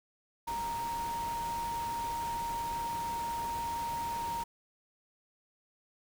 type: tone in noise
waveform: sine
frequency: 932.3 Hz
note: A#5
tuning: in tune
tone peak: -33 dBFS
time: 0.47-4.44 s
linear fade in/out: 10 ms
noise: pink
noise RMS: -44 dBFS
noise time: 0.47-4.44 s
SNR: +8 dB
effects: none

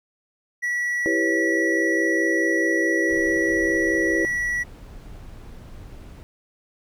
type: tone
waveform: triangle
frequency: 1941 Hz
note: B6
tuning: 31 cents flat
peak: -20 dBFS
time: 0.62-4.64 s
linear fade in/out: 20 ms
type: chord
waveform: sine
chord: C# half-diminished seventh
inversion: first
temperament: equal with one note detuned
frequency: 329.6 / 394.3 / 493.9 / 554.4 Hz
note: E4 / G4 / B4 / C#5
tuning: 0 / +10 / 0 / 0 cents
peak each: -23 / -27 / -28 / -29 dBFS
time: 1.06-4.25 s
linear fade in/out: 0 ms
type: noise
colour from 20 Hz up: brown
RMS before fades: -40 dBFS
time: 3.09-6.23 s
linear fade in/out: 0 ms
effects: none

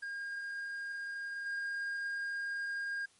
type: tone with level steps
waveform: triangle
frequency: 1617 Hz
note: G#6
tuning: 47 cents flat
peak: -36 / -33 dBFS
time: 0.02-3.06 s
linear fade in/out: 10 ms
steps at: 1.46 s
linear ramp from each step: 2 ms
effects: white hiss -66 dBFS RMS until 3.19 s + MP3 48 kbps

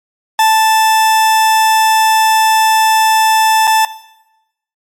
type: tone with dropouts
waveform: 40% pulse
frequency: 880 Hz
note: A5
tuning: in tune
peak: -6 dBFS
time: 0.39-3.85 s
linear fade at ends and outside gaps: 2 ms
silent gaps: 3.672-3.675 s
effects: noise-tail reverb RT60 0.9 s tail -17 dB re dry + MP3 64 kbps

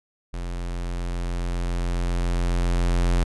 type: tone with level ramp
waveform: square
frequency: 43.65 Hz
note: F1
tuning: in tune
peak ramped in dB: -29 to -18 dBFS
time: 0.33-3.24 s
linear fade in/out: 10 ms
effects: resampled to 24000 Hz

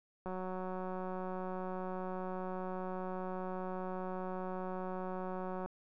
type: click train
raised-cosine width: 1 ms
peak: -28 dBFS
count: 1000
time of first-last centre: 0.26-5.66 s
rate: 185 Hz
effects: none

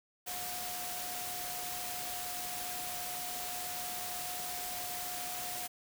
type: tone in noise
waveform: sine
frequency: 720 Hz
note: F#5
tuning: 47 cents flat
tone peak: -44 dBFS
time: 0.26-5.68 s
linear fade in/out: 20 ms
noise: white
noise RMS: -40 dBFS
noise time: 0.26-5.68 s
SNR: -7 dB
effects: none

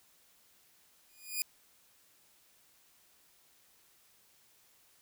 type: tone with exponential growth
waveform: 5% pulse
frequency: 2451 Hz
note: D#7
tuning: 27 cents flat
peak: -21 dBFS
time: 1.09-1.42 s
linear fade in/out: 0 ms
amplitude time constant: 70 ms
effects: white hiss -66 dBFS RMS until 5.01 s

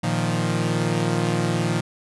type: chord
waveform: sawtooth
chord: Bb suspended fourth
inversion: none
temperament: equal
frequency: 116.54 / 155.56 / 174.61 Hz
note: Bb2 / Eb3 / F3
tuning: 0 / 0 / 0 cents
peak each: -21 dBFS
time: 0.03-1.81 s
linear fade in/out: 10 ms
effects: resampled to 24000 Hz

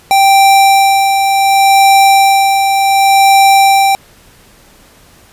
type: tone with tremolo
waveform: square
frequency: 784 Hz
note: G5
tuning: in tune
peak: -4 dBFS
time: 0.11-3.95 s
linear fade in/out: 0 ms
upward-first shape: sine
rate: 0.68 Hz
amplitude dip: 45%
effects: pink hiss -43 dBFS RMS until 5.32 s + resampled to 32000 Hz

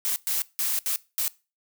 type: noise bursts at uneven times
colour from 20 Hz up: blue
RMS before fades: -26 dBFS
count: 5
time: 0.05-0.16 / 0.27-0.42 / 0.59-0.79 / 0.86-0.96 / 1.18-1.28 s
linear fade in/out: 0 ms
effects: noise-tail reverb RT60 0.3 s tail -21 dB re dry

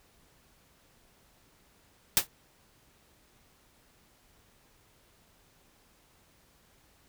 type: noise with exponential decay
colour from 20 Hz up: white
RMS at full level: -18 dBFS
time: 2.17-2.27 s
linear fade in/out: 0 ms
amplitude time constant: 20 ms
effects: pink hiss -64 dBFS RMS until 7.08 s

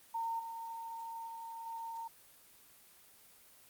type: tone with level steps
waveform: sine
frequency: 914 Hz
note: A#5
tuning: 34 cents flat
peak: -34 / -41 / -43 / -40 dBFS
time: 0.14-2.08 s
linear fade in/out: 10 ms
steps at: 0.39 / 1.27 / 1.66 s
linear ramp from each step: 5 ms
effects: white hiss -61 dBFS RMS until 3.69 s + Opus 24 kbps

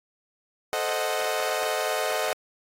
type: chord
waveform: sawtooth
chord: A diminished seventh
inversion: none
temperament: equal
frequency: 440 / 523.3 / 622.3 / 740 Hz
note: A4 / C5 / Eb5 / Gb5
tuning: 0 / 0 / 0 / 0 cents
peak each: -28 / -28 / -25 / -27 dBFS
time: 0.73-2.33 s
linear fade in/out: 0 ms
effects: AAC 48 kbps

